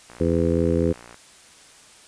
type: click train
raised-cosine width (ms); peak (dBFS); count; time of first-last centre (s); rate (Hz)
0.5; -27; 63; 0.1-1.144; 59.4
type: harmonic tone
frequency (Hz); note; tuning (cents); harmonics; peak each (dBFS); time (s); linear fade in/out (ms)
84; E2; +33; 1 / 2 / 3 / 4 / 5 / 6; -25 / -25 / -25 / -25 / -25 / -25; 0.2-0.93; 10
effects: white hiss -49 dBFS RMS until 2.07 s + resampled to 22050 Hz